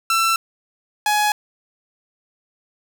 sawtooth tone pair in turn, 1340 / 839.3 Hz, E6 / G#5, +28 / +18 cents, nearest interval minor sixth, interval 810 cents, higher first, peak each -12 dBFS, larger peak neither, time 0.1-0.36 / 1.06-1.32 s, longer neither, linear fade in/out 2 ms, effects none

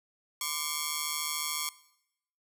5% pulse ring-modulated tone, 1100 Hz, C#6, 14 cents flat, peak -16 dBFS, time 0.41-1.69 s, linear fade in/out 2 ms, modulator 76.9 Hz, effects noise-tail reverb RT60 0.8 s tail -19 dB re dry

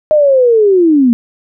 sine linear sweep, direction down, 622.3 to 227.3 Hz, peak -5 dBFS, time 0.11-1.13 s, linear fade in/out 0 ms, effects none

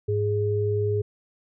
sine tone pair together, 103.66 / 415.3 Hz, G#2 / G#4, -3 / 0 cents, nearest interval 2 octaves, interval 2403 cents, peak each -24 dBFS, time 0.08-1.02 s, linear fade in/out 10 ms, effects none

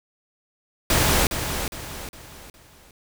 pink noise with echo, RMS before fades -19 dBFS, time 0.9-1.27 s, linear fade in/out 2 ms, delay 410 ms, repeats 4, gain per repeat -8 dB, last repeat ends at 2.91 s, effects none

